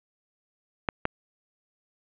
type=clicks; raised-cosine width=0.5 ms; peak=-9 dBFS; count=2; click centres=0.888 / 1.054 s; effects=resampled to 8000 Hz + 7-bit